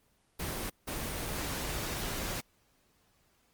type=noise bursts at uneven times; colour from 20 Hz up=pink; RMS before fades=-36 dBFS; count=2; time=0.39-0.7 / 0.87-2.41 s; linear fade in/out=10 ms; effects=pink hiss -70 dBFS RMS until 3.53 s + Opus 24 kbps